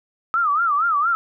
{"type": "tone with vibrato", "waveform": "sine", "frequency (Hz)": 1264, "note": "D#6", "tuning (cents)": 27, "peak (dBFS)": -16, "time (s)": [0.34, 1.15], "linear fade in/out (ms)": 0, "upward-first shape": "sine", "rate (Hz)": 4.3, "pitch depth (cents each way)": 180, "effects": []}